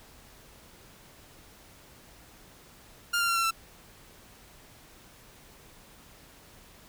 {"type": "tone with pitch steps", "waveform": "sawtooth", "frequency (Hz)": [1404, 1387.1, 1370.3, 1353.8, 1337.5], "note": ["F6", "F6", "F6", "E6", "E6"], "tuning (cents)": [9, -12, -33, 46, 25], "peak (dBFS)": -21, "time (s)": [3.13, 3.51], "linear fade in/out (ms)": 10, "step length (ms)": 76, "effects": ["pink hiss -54 dBFS RMS until 6.88 s"]}